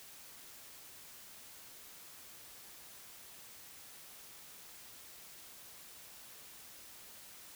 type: silence
effects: white hiss -54 dBFS RMS until 7.55 s